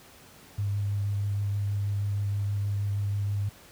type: tone with vibrato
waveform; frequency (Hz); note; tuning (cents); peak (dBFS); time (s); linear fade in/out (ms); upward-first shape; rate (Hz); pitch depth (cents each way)
sine; 101.2; G#2; -44; -25; 0.58-3.49; 5; sine; 6.3; 12
effects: pink hiss -52 dBFS RMS until 3.71 s + high-pass 60 Hz 12 dB/octave